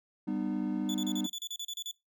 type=chord; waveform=triangle; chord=G augmented; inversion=none; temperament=equal with one note detuned; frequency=196 / 246.9 / 303.7 Hz; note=G3 / B3 / D#4; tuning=0 / 0 / -42 cents; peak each=-33 / -33 / -32 dBFS; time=0.27-1.27 s; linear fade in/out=10 ms
type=tone bursts; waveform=30% pulse; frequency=3462 Hz; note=A7; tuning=29 cents flat; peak=-33 dBFS; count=12; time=0.89-1.912 s; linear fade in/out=2 ms; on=54 ms; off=34 ms
effects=noise-tail reverb RT60 0.2 s tail -22 dB re dry

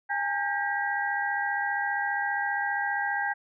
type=tone cluster; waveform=sine; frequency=812 / 887 / 1598 / 1922 Hz; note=G#5 / A5 / G6 / B6; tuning=-39 / +14 / +33 / -48 cents; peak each=-30 / -37 / -29 / -34 dBFS; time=0.09-3.34 s; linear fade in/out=20 ms; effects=none

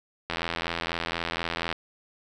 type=click train; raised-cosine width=0.3 ms; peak=-12 dBFS; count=121; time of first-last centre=0.3-1.727 s; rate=84.1 Hz; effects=none

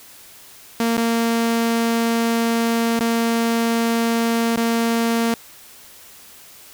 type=tone with dropouts; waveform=sawtooth; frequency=230.6 Hz; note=A#3; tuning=19 cents flat; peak=-13 dBFS; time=0.8-5.34 s; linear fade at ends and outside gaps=2 ms; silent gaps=0.969-0.977 / 2.993-3.006 / 4.562-4.574 s; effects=white hiss -44 dBFS RMS until 6.73 s

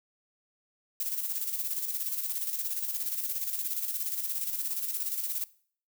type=noise with tremolo; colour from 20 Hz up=violet; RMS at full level=-31 dBFS; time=1-5.44 s; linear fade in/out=2 ms; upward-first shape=square; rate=17 Hz; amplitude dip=50%; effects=noise-tail reverb RT60 0.5 s tail -20 dB re dry

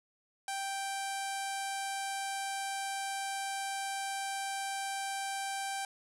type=tone with low-pass filter; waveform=sawtooth; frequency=784 Hz; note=G5; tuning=in tune; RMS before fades=-37 dBFS; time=0.48-5.85 s; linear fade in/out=2 ms; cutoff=9600 Hz; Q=2.3; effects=none

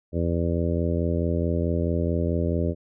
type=harmonic tone; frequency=84.6 Hz; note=E2; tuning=45 cents sharp; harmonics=1 / 2 / 3 / 4 / 5 / 6 / 7; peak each=-25 / -28 / -30 / -31 / -32 / -33 / -33 dBFS; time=0.12-2.75 s; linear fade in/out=50 ms; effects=none

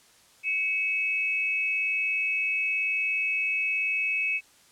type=tone pair together; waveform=sine; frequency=2240 / 2579 Hz; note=C#7 / E7; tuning=+18 / -39 cents; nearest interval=major second; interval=243 cents; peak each=-31 / -25 dBFS; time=0.43-4.41 s; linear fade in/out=50 ms; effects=white hiss -58 dBFS RMS until 4.71 s + low-pass 10000 Hz 12 dB/octave

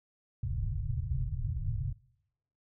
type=low-pass noise; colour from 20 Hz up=white; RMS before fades=-33 dBFS; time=0.43-1.93 s; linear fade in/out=5 ms; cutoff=140 Hz; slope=96 dB/octave; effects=noise-tail reverb RT60 0.9 s tail -25 dB re dry

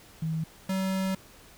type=tone pair in turn; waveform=sine / square; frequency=160 / 190.27 Hz; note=D#3 / F#3; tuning=+49 / +49 cents; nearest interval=minor third; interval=300 cents; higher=second; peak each=-27 dBFS; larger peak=neither; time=0.22-0.44 / 0.69-1.15 s; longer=second; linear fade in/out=5 ms; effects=pink hiss -53 dBFS RMS until 1.57 s

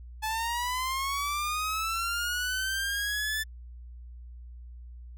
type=linear sweep; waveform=sawtooth; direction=up; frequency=860 to 1760 Hz; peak=-25 dBFS; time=0.22-3.44 s; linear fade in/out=20 ms; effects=added 60 Hz sine -42 dBFS peak until 5.17 s

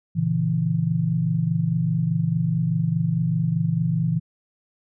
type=chord; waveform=sine; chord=A# diminished; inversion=none; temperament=equal with one note detuned; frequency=116.54 / 139.96 / 164.81 Hz; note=A#2 / C#3 / E3; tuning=0 / +17 / 0 cents; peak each=-26 / -26 / -21 dBFS; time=0.15-4.2 s; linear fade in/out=20 ms; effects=none

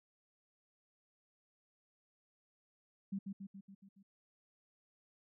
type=tone with echo; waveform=sine; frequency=195.9 Hz; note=G3; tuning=1 cent flat; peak=-36 dBFS; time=3.12-3.19 s; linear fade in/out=10 ms; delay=140 ms; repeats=6; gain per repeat=-4 dB; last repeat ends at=4.03 s; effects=none

